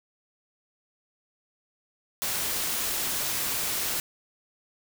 white noise, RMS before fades -29 dBFS, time 2.22-4 s, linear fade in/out 0 ms, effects none

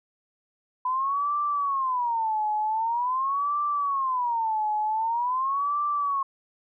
sine tone with vibrato, 998 Hz, B5, 18 cents sharp, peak -23 dBFS, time 0.85-6.23 s, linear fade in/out 5 ms, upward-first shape sine, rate 0.45 Hz, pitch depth 280 cents each way, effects none

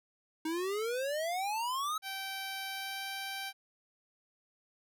square exponential sweep, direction up, 311.1 to 1300 Hz, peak -33 dBFS, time 0.45-1.98 s, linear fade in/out 5 ms
10% pulse tone with pitch glide, 776 to 780.5 Hz, G5 to G5, -18 to -8 cents, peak -29 dBFS, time 2.02-3.53 s, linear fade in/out 50 ms, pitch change +10 cents, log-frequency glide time 2.69-3.05 s
effects none

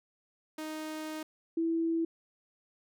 sawtooth / sine tone pair in turn, 311.1 / 329.6 Hz, D#4 / E4, 0 / 0 cents, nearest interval minor second, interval 100 cents, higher second, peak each -33 / -27 dBFS, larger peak second, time 0.58-1.23 / 1.57-2.05 s, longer first, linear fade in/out 5 ms, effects none

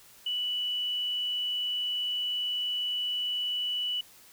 sine tone, 2960 Hz, F#7, in tune, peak -28 dBFS, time 0.26-4.01 s, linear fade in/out 5 ms, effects white hiss -55 dBFS RMS until 4.32 s

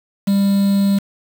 triangle tone with quantisation, 198.5 Hz, G3, 22 cents sharp, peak -10 dBFS, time 0.27-0.99 s, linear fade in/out 10 ms, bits 5, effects none

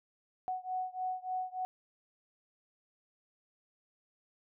sine beating tone pair, 740 / 743.4 Hz, F#5 / F#5, 0 / +8 cents, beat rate 3.4 Hz, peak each -37 / -38 dBFS, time 0.48-1.65 s, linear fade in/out 0 ms, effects none

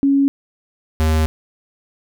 sine / square tone pair in turn, 277.2 / 78.78 Hz, C#4 / D#2, 0 / +22 cents, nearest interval octave + minor seventh, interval 2178 cents, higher first, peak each -11 / -14 dBFS, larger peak first, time 0.03-0.28 / 1-1.26 s, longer second, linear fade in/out 0 ms, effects none

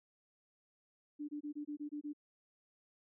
sine tone bursts, 294.9 Hz, D4, 7 cents sharp, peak -39 dBFS, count 8, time 1.19-2.134 s, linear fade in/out 20 ms, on 97 ms, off 24 ms, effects none

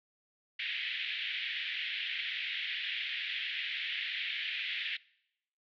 white band-pass noise, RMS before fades -37 dBFS, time 0.59-4.97 s, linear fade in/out 5 ms, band 1800 to 3500 Hz, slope 48 dB/octave, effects noise-tail reverb RT60 0.8 s tail -23 dB re dry

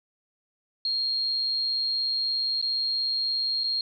sine tone with dropouts, 4239 Hz, C8, 22 cents sharp, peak -24 dBFS, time 0.85-3.81 s, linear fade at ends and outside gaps 2 ms, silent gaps 2.615-2.625 / 3.636-3.641 s, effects none

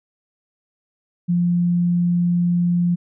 sine tone, 174.61 Hz, F3, in tune, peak -15 dBFS, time 1.28-2.96 s, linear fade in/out 20 ms, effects none

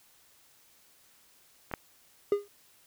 clicks, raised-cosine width 0.5 ms, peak -25 / -16 dBFS, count 2, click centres 1.714 / 1.738 s
triangle tone with exponential decay, 407.2 Hz, G#4, 34 cents flat, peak -17 dBFS, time 2.32-2.48 s, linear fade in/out 2 ms, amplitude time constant 33 ms
effects white hiss -62 dBFS RMS until 2.86 s

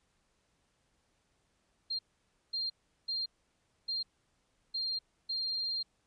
sine tone bursts at uneven times, 4194 Hz, C8, 3 cents sharp, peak -32 dBFS, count 6, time 1.9-1.99 / 2.53-2.7 / 3.08-3.26 / 3.88-4.03 / 4.74-4.99 / 5.29-5.83 s, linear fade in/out 10 ms, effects pink hiss -75 dBFS RMS until 6.06 s + resampled to 22050 Hz

